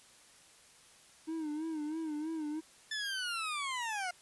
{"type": "tone with vibrato", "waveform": "triangle", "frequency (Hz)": 311.1, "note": "D#4", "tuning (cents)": 0, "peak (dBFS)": -33, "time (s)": [1.27, 2.61], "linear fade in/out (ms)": 20, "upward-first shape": "sine", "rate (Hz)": 3.1, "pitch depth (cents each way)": 83}
{"type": "linear sweep", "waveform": "20% pulse", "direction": "down", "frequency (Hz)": [1760, 698.5], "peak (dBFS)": -30, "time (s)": [2.91, 4.11], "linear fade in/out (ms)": 5}
{"effects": ["white hiss -60 dBFS RMS until 4.21 s", "resampled to 24000 Hz"]}